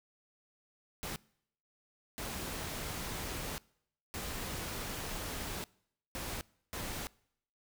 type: noise bursts at uneven times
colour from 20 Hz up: pink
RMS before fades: -40 dBFS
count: 5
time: 1.03-1.16 / 2.18-3.58 / 4.14-5.64 / 6.15-6.41 / 6.73-7.07 s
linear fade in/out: 0 ms
effects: noise-tail reverb RT60 0.7 s tail -24 dB re dry